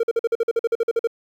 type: tone bursts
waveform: triangle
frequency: 461 Hz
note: A#4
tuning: 19 cents flat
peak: -14 dBFS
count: 14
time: 0-1.073 s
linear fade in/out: 5 ms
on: 33 ms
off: 47 ms
effects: 9-bit